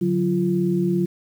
sine tone cluster, 144.5 / 182.3 / 345.1 Hz, D3 / F#3 / F4, -28 / -25 / -21 cents, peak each -28 / -20 / -22 dBFS, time 0.01-1.06 s, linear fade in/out 10 ms, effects 8-bit

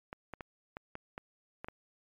clicks, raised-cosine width 0.5 ms, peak -26 dBFS, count 8, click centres 0.129 / 0.337 / 0.408 / 0.769 / 0.954 / 1.179 / 1.645 / 1.685 s, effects MP3 96 kbps

